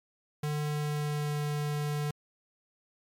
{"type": "tone with pitch glide", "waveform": "square", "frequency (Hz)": [149.3, 147.76], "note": ["D3", "D3"], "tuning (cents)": [29, 11], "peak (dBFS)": -30, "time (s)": [0.43, 2.11], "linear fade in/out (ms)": 5, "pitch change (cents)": -18, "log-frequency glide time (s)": [0.61, 1.42], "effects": ["MP3 96 kbps"]}